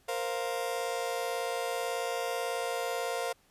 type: chord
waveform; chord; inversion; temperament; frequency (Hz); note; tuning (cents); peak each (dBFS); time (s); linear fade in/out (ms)
35% pulse; Bb suspended second; none; just; 466.2 / 524.4 / 699.2; Bb4 / C5 / F5; 0 / +4 / +2; -34; 0.08-3.33; 10
effects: pink hiss -66 dBFS RMS until 3.5 s + resampled to 32000 Hz